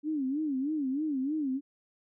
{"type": "tone with vibrato", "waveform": "sine", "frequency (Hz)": 285.2, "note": "C#4", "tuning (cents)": 49, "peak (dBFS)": -28, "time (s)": [0.03, 1.61], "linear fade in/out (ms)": 50, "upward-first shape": "sine", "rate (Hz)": 3.2, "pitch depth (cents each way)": 170, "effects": []}